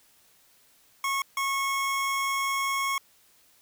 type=tone bursts at uneven times; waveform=25% pulse; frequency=1095 Hz; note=C#6; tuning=22 cents flat; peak=-22 dBFS; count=2; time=1.04-1.22 / 1.37-2.98 s; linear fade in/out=2 ms; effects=white hiss -61 dBFS RMS until 3.61 s